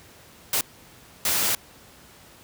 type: noise bursts at uneven times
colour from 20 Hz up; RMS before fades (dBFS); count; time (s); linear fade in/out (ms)
white; -23; 2; 0.53-0.61 / 1.25-1.55; 2
effects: pink hiss -50 dBFS RMS until 2.43 s + high-pass 60 Hz 12 dB/octave